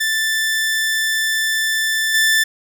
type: tone with level steps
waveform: sawtooth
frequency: 1765 Hz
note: A6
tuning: 5 cents sharp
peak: -13 / -9 dBFS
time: 0-2.44 s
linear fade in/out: 10 ms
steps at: 2.14 s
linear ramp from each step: 5 ms
effects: none